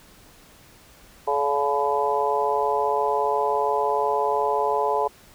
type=harmonic tone with a mistuned harmonic; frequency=142.9 Hz; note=D3; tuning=47 cents flat; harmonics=3 / 4 / 5 / 6 / 7; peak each=-25 / -28 / -28 / -25 / -26 dBFS; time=1.27-5.08 s; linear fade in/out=10 ms; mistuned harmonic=5; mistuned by=-42 cents; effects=pink hiss -51 dBFS RMS until 5.34 s